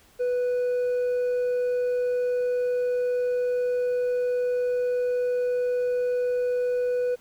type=tone with hard clipping; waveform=sine; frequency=493.9 Hz; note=B4; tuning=in tune; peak=-23 dBFS; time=0.19-7.16 s; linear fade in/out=20 ms; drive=2 dB; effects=pink hiss -57 dBFS RMS until 7.2 s